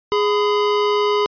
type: tone pair together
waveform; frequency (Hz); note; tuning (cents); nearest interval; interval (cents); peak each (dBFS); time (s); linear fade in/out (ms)
square; 415.3 / 1006.2; G#4 / B5; 0 / +32; octave + minor third; 1532; -17 / -22; 0.12-1.26; 0
effects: resampled to 11025 Hz